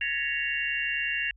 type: tone cluster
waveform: sine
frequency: 1686 / 1837 / 1965 / 2209 / 2772 Hz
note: G#6 / A#6 / B6 / C#7 / F7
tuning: +26 / -26 / -9 / -7 / -14 cents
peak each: -33 / -34 / -38 / -37 / -29 dBFS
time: 0.01-1.31 s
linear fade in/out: 2 ms
effects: added 50 Hz sine -53 dBFS peak until 1.36 s